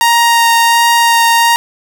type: tone with vibrato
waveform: sawtooth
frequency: 932.3 Hz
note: A#5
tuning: in tune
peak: -3 dBFS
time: 0.01-1.56 s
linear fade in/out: 0 ms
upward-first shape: sine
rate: 1.4 Hz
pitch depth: 9 cents each way
effects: none